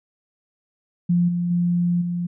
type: tone with level steps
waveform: sine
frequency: 174.61 Hz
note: F3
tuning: in tune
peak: -15 / -20 / -17 / -22 dBFS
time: 1.09-2.27 s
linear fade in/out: 10 ms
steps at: 1.28 / 1.5 / 2.01 s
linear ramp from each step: 10 ms
effects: none